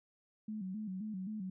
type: tone with vibrato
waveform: sine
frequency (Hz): 200.6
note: G3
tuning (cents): +40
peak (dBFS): -38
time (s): 0.48-1.5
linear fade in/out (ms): 5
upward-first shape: square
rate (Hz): 3.8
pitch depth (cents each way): 120
effects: none